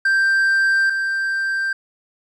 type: tone pair in turn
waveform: triangle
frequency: 1574 / 1574 Hz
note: G6 / G6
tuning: +7 / +7 cents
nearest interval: unison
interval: 0 cents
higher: neither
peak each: -12 / -17 dBFS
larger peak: first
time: 0.05-0.9 / 0.9-1.73 s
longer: first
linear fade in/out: 5 ms
effects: resampled to 24000 Hz

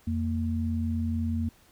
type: tone pair together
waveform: sine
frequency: 86.15 / 230 Hz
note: F2 / A#3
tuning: -23 / -23 cents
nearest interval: octave + perfect fourth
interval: 1700 cents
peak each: -28 / -29 dBFS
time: 0.07-1.49 s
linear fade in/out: 5 ms
effects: pink hiss -60 dBFS RMS until 1.71 s

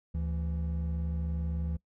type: tone pair together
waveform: triangle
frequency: 74.6 / 167.47 Hz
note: D2 / E3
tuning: +28 / +28 cents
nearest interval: octave + major second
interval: 1400 cents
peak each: -29 / -34 dBFS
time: 0.14-1.77 s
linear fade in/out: 10 ms
effects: noise-tail reverb RT60 0.1 s tail -22 dB re dry

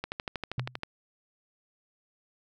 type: click train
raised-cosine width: 0.3 ms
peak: -17 dBFS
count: 11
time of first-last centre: 0.04-0.834 s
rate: 12.6 Hz
type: tone with exponential decay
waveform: sine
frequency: 126 Hz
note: B2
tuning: 35 cents sharp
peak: -26 dBFS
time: 0.58-0.79 s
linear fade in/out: 2 ms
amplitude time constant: 44 ms
effects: none

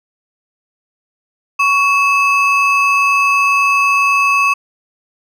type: ring-modulated tone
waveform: triangle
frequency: 1860 Hz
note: A#6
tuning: 4 cents flat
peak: -5 dBFS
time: 1.59-4.54 s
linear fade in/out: 10 ms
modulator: 742 Hz
effects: none

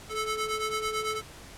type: ring-modulated tone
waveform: sawtooth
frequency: 873 Hz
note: A5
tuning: 14 cents flat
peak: -22 dBFS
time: 0.09-1.22 s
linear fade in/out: 50 ms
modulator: 441 Hz
effects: pink hiss -47 dBFS RMS until 1.57 s + low-pass 11000 Hz 12 dB/octave

